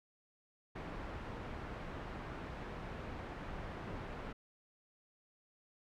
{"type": "low-pass noise", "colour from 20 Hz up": "pink", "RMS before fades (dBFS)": -45, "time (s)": [0.75, 4.33], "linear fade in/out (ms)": 10, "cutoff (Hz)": 1800, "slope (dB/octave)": 12, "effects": []}